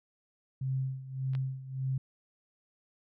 sine tone with tremolo, 132.3 Hz, C3, 20 cents sharp, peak -28 dBFS, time 0.61-1.98 s, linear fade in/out 5 ms, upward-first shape sine, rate 1.7 Hz, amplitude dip 80%
clicks, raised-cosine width 0.3 ms, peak -39 / -29 dBFS, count 2, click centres 1.335 / 1.351 s
effects none

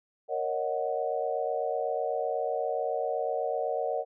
sine chord, D# minor seventh, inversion second, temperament equal, 466.2 / 554.4 / 622.3 / 740 Hz, A#4 / C#5 / D#5 / F#5, 0 / 0 / 0 / 0 cents, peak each -33 dBFS, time 0.28-4.05 s, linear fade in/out 50 ms, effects none

